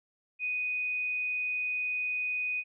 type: tone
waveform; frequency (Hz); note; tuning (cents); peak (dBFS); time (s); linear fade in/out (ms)
sine; 2489; D#7; 0; -29; 0.39-2.64; 50
effects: none